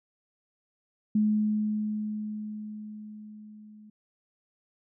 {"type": "tone with level ramp", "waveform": "sine", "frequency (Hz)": 212.6, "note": "G#3", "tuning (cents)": 41, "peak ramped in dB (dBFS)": [-20, -48], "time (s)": [1.15, 3.9], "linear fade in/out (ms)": 5, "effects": []}